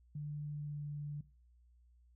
sine tone with pitch glide, 147.9 to 146.54 Hz, D3 to D3, +13 to -3 cents, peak -39 dBFS, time 0.15-1.21 s, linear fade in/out 5 ms, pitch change -16 cents, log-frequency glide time 0.49-0.84 s, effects noise-tail reverb RT60 0.4 s tail -20 dB re dry + added 60 Hz sine -63 dBFS peak until 2.15 s

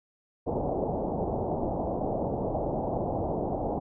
white low-pass noise, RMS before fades -30 dBFS, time 0.46-3.8 s, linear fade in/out 20 ms, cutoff 810 Hz, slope 48 dB/octave, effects none

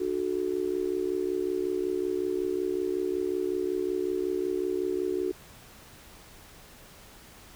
sine tone with amplitude modulation, 368.1 Hz, F#4, 9 cents flat, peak -22 dBFS, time 0-5.32 s, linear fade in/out 10 ms, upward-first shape sine, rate 65.4 Hz, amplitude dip 95%, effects pink hiss -51 dBFS RMS until 7.55 s

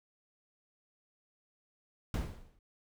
brown noise with exponential decay, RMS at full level -29 dBFS, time 2.14-2.59 s, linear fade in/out 2 ms, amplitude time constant 96 ms, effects none

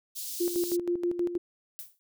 white high-pass noise, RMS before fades -37 dBFS, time 0.15-0.77 s, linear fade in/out 20 ms, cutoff 3800 Hz, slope 24 dB/octave
sine tone with tremolo, 349.2 Hz, F4, in tune, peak -24 dBFS, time 0.4-1.38 s, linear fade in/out 10 ms, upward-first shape square, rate 6.3 Hz, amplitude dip 65%
violet noise with exponential decay, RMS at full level -37 dBFS, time 1.79-1.99 s, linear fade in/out 0 ms, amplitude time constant 42 ms
effects none

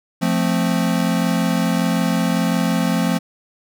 square chord, F major, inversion none, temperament equal, 174.61 / 220 / 261.6 Hz, F3 / A3 / C4, 0 / 0 / 0 cents, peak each -20 / -22 / -23 dBFS, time 0.21-3.19 s, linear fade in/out 20 ms, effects none

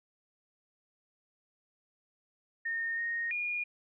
sine tone with pitch steps, 1834 / 1859 / 2432 Hz, A#6 / A#6 / D#7, -29 / -5 / -40 cents, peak -31 dBFS, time 2.65-3.64 s, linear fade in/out 10 ms, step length 330 ms, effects none

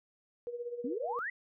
sine tone with tremolo, 480 Hz, B4, 49 cents flat, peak -34 dBFS, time 0.47-1.19 s, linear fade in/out 0 ms, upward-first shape sine, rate 16 Hz, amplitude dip 70%
sine exponential sweep, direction up, 234.4 to 2051 Hz, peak -34 dBFS, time 0.84-1.3 s, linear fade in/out 5 ms
effects none

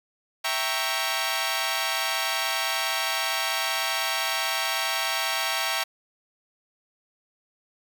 10% pulse chord, E diminished seventh, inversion none, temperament equal, 659.3 / 784 / 932.3 / 1108.7 Hz, E5 / G5 / Bb5 / Db6, 0 / 0 / 0 / 0 cents, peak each -22 dBFS, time 0.44-5.84 s, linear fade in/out 10 ms, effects none

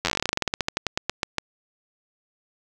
slowing click train, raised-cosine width 0.2 ms, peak -5 dBFS, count 26, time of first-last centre 0.05-1.383 s, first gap 10 ms, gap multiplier 1.12, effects none

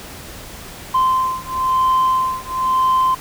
sine beating tone pair, 1037 / 1038 Hz, C6 / C6, -16 / -14 cents, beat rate 1 Hz, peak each -16 dBFS, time 0.94-3.15 s, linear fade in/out 10 ms, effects tanh soft clip ceiling -10 dBFS + pink hiss -35 dBFS RMS until 3.2 s

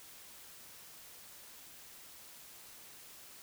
silence, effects white hiss -54 dBFS RMS until 3.42 s

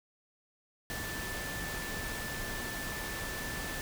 sine tone in noise, 1760 Hz, A6, in tune, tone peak -41 dBFS, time 0.9-3.81 s, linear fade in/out 0 ms, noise pink, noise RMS -39 dBFS, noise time 0.9-3.81 s, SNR -5 dB, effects none

